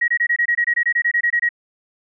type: tone bursts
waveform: sine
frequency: 1900 Hz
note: A#6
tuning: 33 cents sharp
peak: -14 dBFS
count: 16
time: 0.01-1.491 s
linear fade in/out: 10 ms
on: 71 ms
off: 23 ms
effects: none